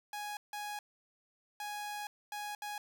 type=tone bursts at uneven times; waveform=sawtooth; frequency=830.6 Hz; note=G#5; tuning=in tune; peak=-35 dBFS; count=5; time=0.13-0.37 / 0.53-0.79 / 1.6-2.07 / 2.32-2.55 / 2.62-2.78 s; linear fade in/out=2 ms; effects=none